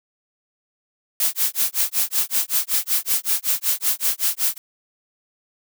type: noise with tremolo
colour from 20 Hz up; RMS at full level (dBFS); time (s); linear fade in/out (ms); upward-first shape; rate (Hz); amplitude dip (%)
blue; -18; 1.2-4.58; 2; sine; 5.3; 100
effects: none